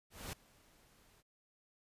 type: noise with ADSR envelope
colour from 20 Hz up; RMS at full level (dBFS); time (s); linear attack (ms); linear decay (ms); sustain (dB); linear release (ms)
pink; -43; 0.1-1.23; 230; 3; -24; 36
effects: resampled to 32000 Hz